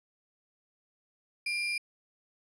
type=tone with sample-and-hold; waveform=sine; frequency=2383 Hz; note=D7; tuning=25 cents sharp; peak=-29 dBFS; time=1.46-1.78 s; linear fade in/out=5 ms; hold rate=7350 Hz; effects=resampled to 22050 Hz